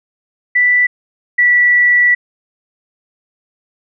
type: tone pair in turn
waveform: sine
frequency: 1974 / 1954.7 Hz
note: B6 / B6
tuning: -1 / -18 cents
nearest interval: unison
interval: 17 cents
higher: first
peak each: -8 / -7 dBFS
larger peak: second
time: 0.55-0.87 / 1.38-2.15 s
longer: second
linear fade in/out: 10 ms
effects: none